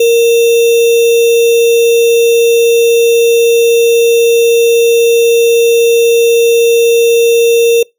sine tone with sample-and-hold, 466.2 Hz, A#4, in tune, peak -4 dBFS, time 0-7.83 s, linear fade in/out 5 ms, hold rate 3150 Hz, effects noise-tail reverb RT60 0.2 s tail -25 dB re dry

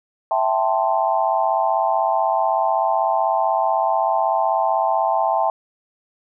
sine chord, A minor seventh, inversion second, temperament equal, 659.3 / 784 / 880 / 1046.5 Hz, E5 / G5 / A5 / C6, 0 / 0 / 0 / 0 cents, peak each -21 / -21 / -21 / -25 dBFS, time 0.31-5.5 s, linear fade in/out 2 ms, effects none

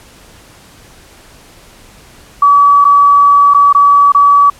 sine tone with dropouts, 1143 Hz, D6, 47 cents flat, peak -3 dBFS, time 2.42-4.5 s, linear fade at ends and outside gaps 5 ms, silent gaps 2.844-2.85 / 3.538-3.545 / 3.728-3.748 / 4.121-4.147 s, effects pink hiss -40 dBFS RMS until 4.59 s + low-pass 12000 Hz 12 dB/octave

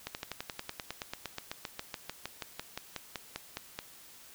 slowing click train, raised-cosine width 0.2 ms, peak -19 dBFS, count 28, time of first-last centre 0.07-3.79 s, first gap 79 ms, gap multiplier 1.04, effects white hiss -54 dBFS RMS until 4.34 s

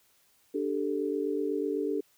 sine chord, D suspended fourth, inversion none, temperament equal, 293.7 / 392 / 440 Hz, D4 / G4 / A4, 0 / 0 / 0 cents, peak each -32 dBFS, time 0.54-2.01 s, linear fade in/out 10 ms, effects white hiss -66 dBFS RMS until 2.17 s

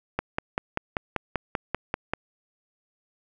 click train, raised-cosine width 0.5 ms, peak -10 dBFS, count 11, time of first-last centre 0.19-2.136 s, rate 5.14 Hz, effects none

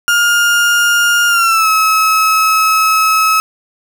35% pulse tone with pitch glide, 1414 to 1289.2 Hz, F6 to E6, +21 to -39 cents, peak -7 dBFS, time 0.08-3.4 s, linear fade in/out 0 ms, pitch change -160 cents, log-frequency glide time 1.28-1.68 s, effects none

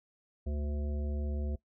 harmonic tone with a mistuned harmonic, 73.42 Hz, D2, in tune, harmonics 1 / 3 / 5 / 7 / 9, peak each -32 / -42 / -46 / -49 / -51 dBFS, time 0.46-1.56 s, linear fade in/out 10 ms, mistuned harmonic 1, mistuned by -47 cents, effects noise-tail reverb RT60 0.1 s tail -19 dB re dry

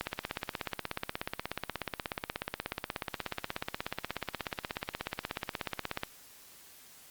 click train, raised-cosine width 0.3 ms, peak -16 dBFS, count 101, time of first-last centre 0.01-6.034 s, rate 16.6 Hz, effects white hiss -55 dBFS RMS until 7.1 s + Opus 48 kbps

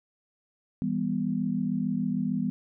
sine chord, E minor, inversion none, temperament equal with one note detuned, 164.81 / 200.2 / 246.9 Hz, E3 / G3 / B3, 0 / +37 / 0 cents, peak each -32 / -29 / -29 dBFS, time 0.82-2.5 s, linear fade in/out 0 ms, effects none

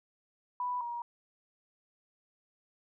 sine tone pair in turn, 987.8 / 949.7 Hz, B5 / A#5, 0 / +32 cents, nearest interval minor second, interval 68 cents, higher first, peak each -31 / -35 dBFS, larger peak first, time 0.6-0.81 / 0.81-1.02 s, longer neither, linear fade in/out 2 ms, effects none

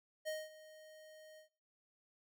square tone with ADSR envelope, 622.3 Hz, D#5, in tune, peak -38 dBFS, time 0.25-1.49 s, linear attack 30 ms, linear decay 210 ms, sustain -18 dB, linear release 110 ms, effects noise-tail reverb RT60 0.4 s tail -22 dB re dry

